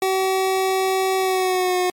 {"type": "tone with pitch glide", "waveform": "25% pulse", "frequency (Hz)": [379.8, 362.9], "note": ["F#4", "F#4"], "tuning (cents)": [45, -34], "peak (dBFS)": -14, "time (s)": [0.02, 1.9], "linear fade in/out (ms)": 2, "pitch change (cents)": -79, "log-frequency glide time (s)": [1.17, 1.77], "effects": ["MP3 96 kbps"]}